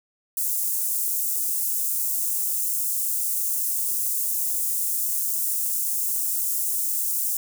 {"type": "high-pass noise", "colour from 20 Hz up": "white", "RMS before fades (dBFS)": -25, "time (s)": [0.37, 7.37], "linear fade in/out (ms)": 2, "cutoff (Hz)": 7500, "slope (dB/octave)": 24, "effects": []}